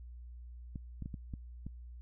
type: clicks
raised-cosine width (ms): 5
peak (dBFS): -29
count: 6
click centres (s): 0.758 / 1.023 / 1.059 / 1.142 / 1.338 / 1.666
effects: added 60 Hz sine -46 dBFS peak until 2.01 s